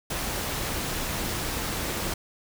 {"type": "noise with amplitude modulation", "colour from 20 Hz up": "pink", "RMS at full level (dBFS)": -28, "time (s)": [0.1, 2.14], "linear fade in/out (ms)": 5, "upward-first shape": "sine", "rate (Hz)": 219, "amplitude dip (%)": 45, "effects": []}